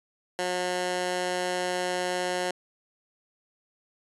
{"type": "tone with high-pass filter", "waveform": "15% pulse", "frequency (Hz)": 180.6, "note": "F#3", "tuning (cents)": -42, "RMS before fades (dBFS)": -29, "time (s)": [0.39, 2.51], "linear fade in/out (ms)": 0, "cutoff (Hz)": 420, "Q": 0.68, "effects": ["resampled to 24000 Hz"]}